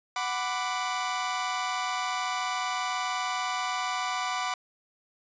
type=chord; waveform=sawtooth; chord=B minor; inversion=second; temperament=equal with one note detuned; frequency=740 / 993.5 / 1174.7 Hz; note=F#5 / B5 / D6; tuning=0 / +10 / 0 cents; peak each=-29 dBFS; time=0.16-4.54 s; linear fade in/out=2 ms; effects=resampled to 16000 Hz